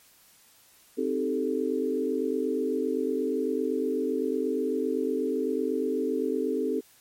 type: chord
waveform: sine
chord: A half-diminished seventh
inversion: first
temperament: equal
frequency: 261.6 / 311.1 / 392 / 440 Hz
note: C4 / Eb4 / G4 / A4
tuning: 0 / 0 / 0 / 0 cents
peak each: -30 / -32 / -31 / -29 dBFS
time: 0.97-6.81 s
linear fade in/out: 20 ms
effects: white hiss -58 dBFS RMS until 7 s + MP3 64 kbps